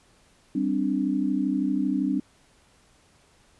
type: chord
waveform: sine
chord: G suspended fourth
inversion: none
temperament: just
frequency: 196 / 261.3 / 294 Hz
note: G3 / C4 / D4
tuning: 0 / -2 / +2 cents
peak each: -28 / -26 / -26 dBFS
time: 0.55-2.2 s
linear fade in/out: 5 ms
effects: pink hiss -60 dBFS RMS until 3.59 s + resampled to 24000 Hz